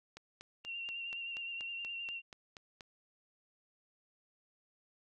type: click train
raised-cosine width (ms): 0.2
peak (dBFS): -31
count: 12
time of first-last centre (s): 0.17-2.808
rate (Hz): 4.17
type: tone with vibrato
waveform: sine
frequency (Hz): 2760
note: F7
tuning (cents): -21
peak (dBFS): -39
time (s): 0.64-2.22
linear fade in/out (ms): 50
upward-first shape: sine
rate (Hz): 9.6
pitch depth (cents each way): 28
effects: none